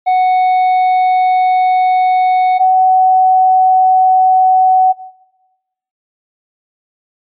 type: tone pair in turn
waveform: triangle / sine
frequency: 740 / 748.6 Hz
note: F#5 / F#5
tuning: 0 / +20 cents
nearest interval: unison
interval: 20 cents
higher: second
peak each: -6 dBFS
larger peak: neither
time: 0.06-2.59 / 2.59-4.93 s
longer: first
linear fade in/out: 20 ms
effects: noise-tail reverb RT60 1.0 s tail -19 dB re dry + resampled to 8000 Hz